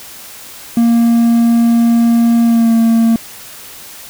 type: tone with pitch glide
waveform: triangle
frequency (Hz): 233.1 to 228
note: A#3 to A#3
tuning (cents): 0 to -38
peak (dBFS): -5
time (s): 0.77-3.16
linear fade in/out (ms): 2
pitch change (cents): -38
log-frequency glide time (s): 2.43-2.73
effects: white hiss -33 dBFS RMS until 4.09 s